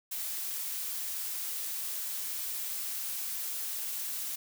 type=noise; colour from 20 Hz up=blue; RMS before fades=-36 dBFS; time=0.11-4.36 s; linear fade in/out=10 ms; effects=none